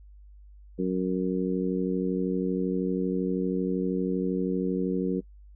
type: harmonic tone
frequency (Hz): 92.7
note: F#2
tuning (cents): +4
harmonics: 2 / 3 / 4 / 5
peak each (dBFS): -28 / -30 / -31 / -32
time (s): 0.78-5.21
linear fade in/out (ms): 20
effects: noise-tail reverb RT60 0.1 s tail -23 dB re dry + added 50 Hz sine -47 dBFS peak until 5.55 s